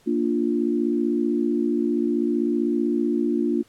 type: chord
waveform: sine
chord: Bb major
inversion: none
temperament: equal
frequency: 233.1 / 293.7 / 349.2 Hz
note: Bb3 / D4 / F4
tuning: 0 / 0 / 0 cents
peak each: -24 dBFS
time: 0.06-3.63 s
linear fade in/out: 20 ms
effects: pink hiss -58 dBFS RMS until 3.68 s + low-pass 12000 Hz 12 dB/octave